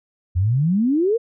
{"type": "exponential sweep", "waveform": "sine", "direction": "up", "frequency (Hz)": [83.8, 484.3], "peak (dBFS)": -15, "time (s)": [0.35, 1.18], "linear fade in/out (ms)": 20, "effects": []}